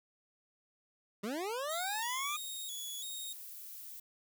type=linear sweep; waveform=25% pulse; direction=up; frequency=190 to 1231 Hz; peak=-32 dBFS; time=1.23-2.37 s; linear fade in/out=10 ms
type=tone with vibrato; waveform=20% pulse; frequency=3558 Hz; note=A7; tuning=19 cents sharp; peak=-35 dBFS; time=1.69-3.33 s; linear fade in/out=5 ms; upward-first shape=square; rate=1.5 Hz; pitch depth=84 cents each way
type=noise; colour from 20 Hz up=violet; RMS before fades=-48 dBFS; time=1.71-4 s; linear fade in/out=5 ms
effects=none